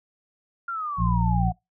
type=exponential sweep; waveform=sine; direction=down; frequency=1405 to 728 Hz; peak=-27 dBFS; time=0.68-1.52 s; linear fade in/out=5 ms
type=harmonic tone; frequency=58.27 Hz; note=A#1; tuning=in tune; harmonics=1 / 2 / 3; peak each=-24 / -24 / -24 dBFS; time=0.97-1.53 s; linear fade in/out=50 ms
effects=noise-tail reverb RT60 0.2 s tail -24 dB re dry